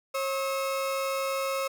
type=tone pair together; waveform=35% pulse; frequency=541.5 / 1288 Hz; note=C#5 / E6; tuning=-41 / -41 cents; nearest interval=octave + minor third; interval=1500 cents; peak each=-27 / -32 dBFS; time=0.14-1.68 s; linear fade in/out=10 ms; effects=none